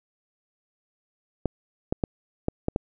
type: clicks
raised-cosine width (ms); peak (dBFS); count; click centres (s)
2; -10; 6; 1.457 / 1.925 / 2.038 / 2.484 / 2.684 / 2.761
effects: none